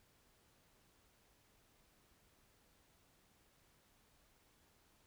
silence, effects pink hiss -72 dBFS RMS until 5.06 s

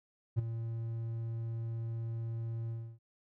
triangle tone with ADSR envelope, 114.5 Hz, A#2, 31 cents flat, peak -22 dBFS, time 0.36-2.99 s, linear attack 28 ms, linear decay 14 ms, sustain -11 dB, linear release 290 ms, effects none

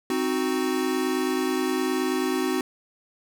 square chord, C diminished, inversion none, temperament equal, 261.6 / 311.1 / 370 Hz, C4 / Eb4 / Gb4, 0 / 0 / 0 cents, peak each -28 / -30 / -27 dBFS, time 0.1-2.61 s, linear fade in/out 2 ms, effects none

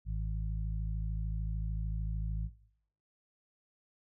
harmonic tone, 53.4 Hz, G#1, 49 cents sharp, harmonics 1 / 2 / 3, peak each -33 / -39 / -43 dBFS, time 0.05-2.5 s, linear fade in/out 50 ms, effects noise-tail reverb RT60 0.7 s tail -18 dB re dry

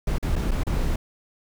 brown noise with dropouts, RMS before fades -23 dBFS, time 0.07-0.96 s, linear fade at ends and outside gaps 5 ms, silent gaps 0.184-0.226 / 0.357-0.361 / 0.51-0.515 / 0.635-0.667 s, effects none

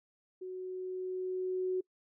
sine tone with level ramp, 370.2 Hz, F#4, 1 cent sharp, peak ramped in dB -39 to -29 dBFS, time 0.41-1.81 s, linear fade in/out 10 ms, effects noise-tail reverb RT60 0.1 s tail -24 dB re dry

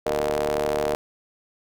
sawtooth ring-modulated tone, 73.7 Hz, D2, 7 cents sharp, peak -15 dBFS, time 0.06-0.95 s, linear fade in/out 0 ms, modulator 537 Hz, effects none

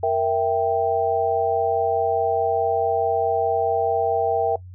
sine chord, E diminished, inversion second, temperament equal, 466.2 / 659.3 / 784 Hz, Bb4 / E5 / G5, 0 / 0 / 0 cents, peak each -22 dBFS, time 0.03-4.56 s, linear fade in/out 5 ms, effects noise-tail reverb RT60 0.1 s tail -20 dB re dry + added 91 Hz sine -37 dBFS peak until 4.74 s

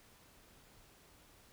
silence, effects pink hiss -63 dBFS RMS until 1.52 s

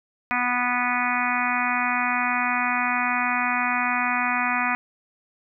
harmonic tone, 246.3 Hz, B3, 5 cents flat, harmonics 1 / 3 / 4 / 5 / 6 / 7 / 8 / 9 / 10, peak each -31 / -29 / -29 / -28 / -30 / -32 / -29 / -32 / -29 dBFS, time 0.31-4.75 s, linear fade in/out 0 ms, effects none

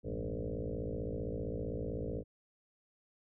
sine tone with frequency modulation, 187.2 Hz, F#3, 20 cents sharp, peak -35 dBFS, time 0.03-2.24 s, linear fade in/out 50 ms, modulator 55.6 Hz, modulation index 6.3, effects none

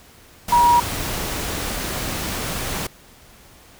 sine tone in noise, 956 Hz, A#5, 43 cents sharp, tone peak -11 dBFS, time 0.52-0.8 s, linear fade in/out 5 ms, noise pink, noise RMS -26 dBFS, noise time 0.48-2.87 s, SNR +12 dB, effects pink hiss -48 dBFS RMS until 3.79 s

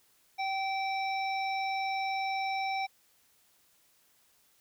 harmonic tone, 774 Hz, G5, 22 cents flat, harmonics 1 / 3 / 5 / 7, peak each -31 / -36 / -45 / -45 dBFS, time 0.38-2.87 s, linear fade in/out 20 ms, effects white hiss -67 dBFS RMS until 4.6 s

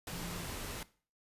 sine tone in noise, 174.61 Hz, F3, in tune, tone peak -45 dBFS, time 0.12-0.45 s, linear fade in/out 2 ms, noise pink, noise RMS -42 dBFS, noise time 0.07-0.83 s, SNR -6 dB, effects noise-tail reverb RT60 0.4 s tail -18 dB re dry + resampled to 32000 Hz

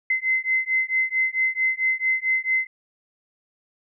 sine beating tone pair, 2056 / 2060.5 Hz, C7 / C7, -31 / -27 cents, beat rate 4.5 Hz, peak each -23 dBFS, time 0.1-2.67 s, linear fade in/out 5 ms, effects none

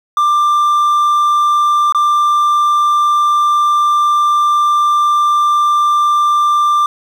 triangle tone with dropouts, 1186 Hz, D6, 17 cents sharp, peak -7 dBFS, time 0.17-6.86 s, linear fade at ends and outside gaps 2 ms, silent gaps 1.924-1.947 s, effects 7-bit

